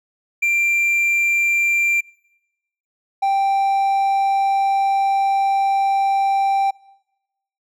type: tone pair in turn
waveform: triangle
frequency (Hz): 2368 / 785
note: D7 / G5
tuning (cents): +14 / +2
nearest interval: octave + perfect fifth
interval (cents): 1912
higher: first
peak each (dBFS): -13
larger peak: neither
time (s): 0.42-2.01 / 3.22-6.71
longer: second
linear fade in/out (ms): 10
effects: noise-tail reverb RT60 1.0 s tail -25 dB re dry